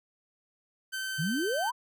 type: tone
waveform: sawtooth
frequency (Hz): 1542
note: G6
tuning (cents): -29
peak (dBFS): -29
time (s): 0.92-1.71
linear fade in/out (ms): 20
type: exponential sweep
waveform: sine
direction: up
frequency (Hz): 138.59 to 1046.5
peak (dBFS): -28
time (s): 1.18-1.72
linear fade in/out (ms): 20
effects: none